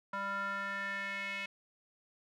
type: tone with band-pass filter sweep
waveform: square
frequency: 197.8 Hz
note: G3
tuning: 16 cents sharp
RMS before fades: -38 dBFS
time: 0.13-1.46 s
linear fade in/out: 5 ms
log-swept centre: 1200 to 2400 Hz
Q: 4.4
effects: none